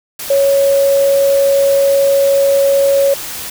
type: tone in noise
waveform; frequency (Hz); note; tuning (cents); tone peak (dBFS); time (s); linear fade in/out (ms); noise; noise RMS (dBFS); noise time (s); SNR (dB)
sine; 554.4; C#5; 0; -8; 0.3-3.14; 5; white; -25; 0.19-3.5; +14
effects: none